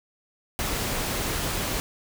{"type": "noise", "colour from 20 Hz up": "pink", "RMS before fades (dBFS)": -28, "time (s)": [0.59, 1.8], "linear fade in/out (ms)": 0, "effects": []}